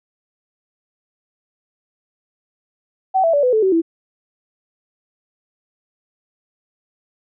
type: tone with pitch steps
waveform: sine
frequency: 760 / 661.6 / 576 / 501.4 / 436.5 / 380 / 330.8 Hz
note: F#5 / E5 / D5 / B4 / A4 / F#4 / E4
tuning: +46 / +6 / -34 / +26 / -14 / +46 / +6 cents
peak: -12 dBFS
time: 3.14-3.819 s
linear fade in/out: 20 ms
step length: 97 ms
effects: none